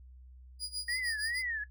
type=tone with tremolo; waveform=30% pulse; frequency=4900 Hz; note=D#8; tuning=27 cents flat; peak=-31 dBFS; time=0.59-1.43 s; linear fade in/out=50 ms; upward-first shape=sine; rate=6.5 Hz; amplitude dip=90%
type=tone with vibrato; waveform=sine; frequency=1866 Hz; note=A#6; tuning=1 cent sharp; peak=-33 dBFS; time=0.88-1.64 s; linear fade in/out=5 ms; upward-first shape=triangle; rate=2.4 Hz; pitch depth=190 cents each way
effects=noise-tail reverb RT60 0.1 s tail -17 dB re dry + added 63 Hz sine -50 dBFS peak until 1.7 s